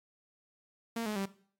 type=tone with pitch steps; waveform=sawtooth; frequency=230 / 212.1 / 195.65 Hz; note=A#3 / G#3 / G3; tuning=-23 / +37 / -3 cents; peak=-29 dBFS; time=0.96-1.257 s; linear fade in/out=5 ms; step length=99 ms; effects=noise-tail reverb RT60 0.5 s tail -17 dB re dry + AAC 64 kbps